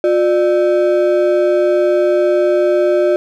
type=ring-modulated tone; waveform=triangle; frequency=477.8 Hz; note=A#4; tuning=43 cents sharp; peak=-5 dBFS; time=0.04-3.16 s; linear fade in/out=0 ms; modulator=121 Hz; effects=none

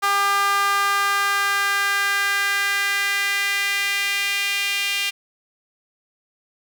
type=tone with high-pass filter sweep; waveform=sawtooth; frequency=400 Hz; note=G4; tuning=35 cents sharp; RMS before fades=-21 dBFS; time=0.02-5.11 s; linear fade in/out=20 ms; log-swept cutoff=1100 to 2600 Hz; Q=2.9; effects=none

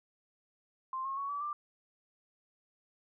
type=tone with pitch steps; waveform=sine; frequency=1050 / 1082 / 1115 / 1149 / 1184 Hz; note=C6 / C#6 / C#6 / D6 / D6; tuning=+6 / -42 / +10 / -38 / +14 cents; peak=-34 dBFS; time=0.93-1.53 s; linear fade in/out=2 ms; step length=120 ms; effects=none

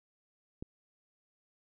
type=click; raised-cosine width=3 ms; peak=-27 dBFS; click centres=0.625 s; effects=none

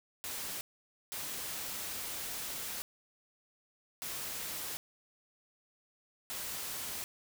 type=noise bursts at uneven times; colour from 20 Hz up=white; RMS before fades=-40 dBFS; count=4; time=0.24-0.61 / 1.12-2.82 / 4.02-4.77 / 6.3-7.04 s; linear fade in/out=0 ms; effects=none

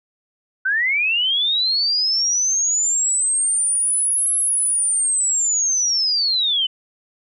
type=linear two-way sweep; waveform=sine; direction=up then down; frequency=1492 to 11000 to 2977 Hz; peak=-16 dBFS; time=0.65-6.67 s; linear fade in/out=10 ms; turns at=4.35 s; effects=none

